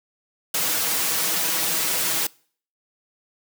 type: noise with comb filter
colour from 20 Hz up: white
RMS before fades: -23 dBFS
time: 0.54-2.27 s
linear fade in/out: 5 ms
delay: 6.2 ms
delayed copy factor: +0.95
effects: noise-tail reverb RT60 0.5 s tail -25 dB re dry + high-pass 150 Hz 12 dB/octave